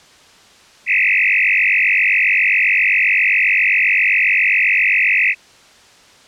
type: tone with frequency modulation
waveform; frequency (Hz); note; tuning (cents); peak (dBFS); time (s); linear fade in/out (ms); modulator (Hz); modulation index
sine; 2288; D7; -46; -11; 0.86-5.35; 50; 47.5; 7.4
effects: white hiss -46 dBFS RMS until 6.27 s + low-pass 6000 Hz 12 dB/octave